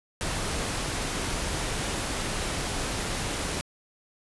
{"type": "noise", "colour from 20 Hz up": "pink", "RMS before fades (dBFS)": -30, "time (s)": [0.21, 3.61], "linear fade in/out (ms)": 0, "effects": ["resampled to 24000 Hz"]}